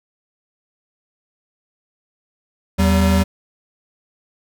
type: tone pair together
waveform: square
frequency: 80.56 / 191.6 Hz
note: E2 / G3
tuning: -39 / -39 cents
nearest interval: octave + minor third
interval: 1500 cents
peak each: -16 dBFS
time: 2.78-3.24 s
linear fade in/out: 20 ms
effects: none